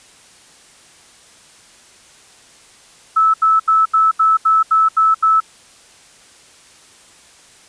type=tone bursts; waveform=sine; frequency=1307 Hz; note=E6; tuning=15 cents flat; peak=-9 dBFS; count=9; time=3.16-5.404 s; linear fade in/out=10 ms; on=180 ms; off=78 ms; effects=white hiss -46 dBFS RMS until 7.68 s + resampled to 22050 Hz